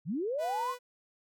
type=linear sweep; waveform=sine; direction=up; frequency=127 to 1108.7 Hz; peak=-30 dBFS; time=0.05-0.75 s; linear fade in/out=50 ms
type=tone; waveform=sawtooth; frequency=493.9 Hz; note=B4; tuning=in tune; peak=-35 dBFS; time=0.38-0.79 s; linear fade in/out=50 ms
effects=none